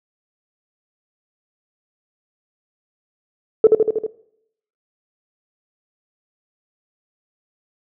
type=tone with echo; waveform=sine; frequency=440 Hz; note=A4; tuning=in tune; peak=-3 dBFS; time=3.64-3.67 s; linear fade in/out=2 ms; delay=79 ms; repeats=5; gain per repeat=-3 dB; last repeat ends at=4.065 s; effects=noise-tail reverb RT60 0.7 s tail -18 dB re dry + tanh soft clip ceiling 0 dBFS